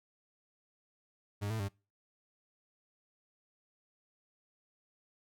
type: tone with pitch steps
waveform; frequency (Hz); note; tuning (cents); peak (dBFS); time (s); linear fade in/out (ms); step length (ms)
40% pulse; 102.2 / 110.9 / 99.3; G#2 / A2 / G2; -27 / +14 / +23; -33; 1.41-1.689; 20; 93
effects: noise-tail reverb RT60 0.3 s tail -24 dB re dry